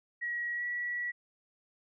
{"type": "tone with pitch glide", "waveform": "sine", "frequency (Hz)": [1911, 1937.7], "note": ["A#6", "B6"], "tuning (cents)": [43, -33], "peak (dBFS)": -32, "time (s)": [0.21, 1.12], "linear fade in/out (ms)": 20, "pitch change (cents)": 24, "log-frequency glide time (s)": [0.55, 0.63], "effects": []}